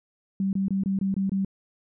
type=tone bursts; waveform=sine; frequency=193.8 Hz; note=G3; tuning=20 cents flat; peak=-22 dBFS; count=7; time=0.4-1.448 s; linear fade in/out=2 ms; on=130 ms; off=23 ms; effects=none